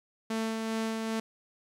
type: tone with tremolo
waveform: sawtooth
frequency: 222.9 Hz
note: A3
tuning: 23 cents sharp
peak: -25 dBFS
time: 0.3-1.2 s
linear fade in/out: 5 ms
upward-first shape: sine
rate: 2.5 Hz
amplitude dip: 30%
effects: low-pass 10000 Hz 12 dB/octave + 11-bit